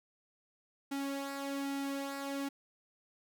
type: tone with flanger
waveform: sawtooth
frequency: 277.2 Hz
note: C#4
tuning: in tune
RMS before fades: -38 dBFS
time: 0.91-2.49 s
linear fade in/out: 10 ms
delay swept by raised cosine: 1.7 to 3.3 ms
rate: 1.2 Hz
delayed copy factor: -0.55
effects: none